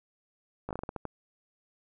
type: slowing click train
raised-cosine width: 1 ms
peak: -21 dBFS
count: 9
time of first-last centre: 0.69-1.053 s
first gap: 17 ms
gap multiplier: 1.27
effects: none